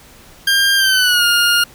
20% pulse tone with pitch glide, 1600 to 1417.2 Hz, G6 to F6, +35 to +25 cents, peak -6 dBFS, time 0.47-1.64 s, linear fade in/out 5 ms, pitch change -210 cents, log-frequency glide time 0.76-1.25 s, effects pink hiss -43 dBFS RMS until 1.74 s

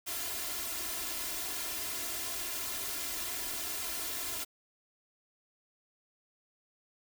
white noise with comb filter, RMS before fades -37 dBFS, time 0.06-4.45 s, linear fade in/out 20 ms, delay 2.9 ms, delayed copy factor +1, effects none

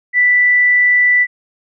sine tone, 1975.5 Hz, B6, in tune, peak -8 dBFS, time 0.13-1.27 s, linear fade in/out 50 ms, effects none

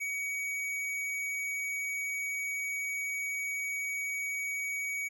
triangle tone with tanh clipping, 2256 Hz, C#7, 30 cents sharp, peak -34 dBFS, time 0-5.09 s, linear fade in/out 20 ms, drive 18 dB, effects none

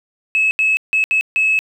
sine tone bursts at uneven times, 2588 Hz, E7, 32 cents flat, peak -11 dBFS, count 5, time 0.35-0.51 / 0.59-0.77 / 0.93-1.04 / 1.11-1.21 / 1.36-1.59 s, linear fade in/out 0 ms, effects tanh soft clip ceiling -8 dBFS + 8-bit

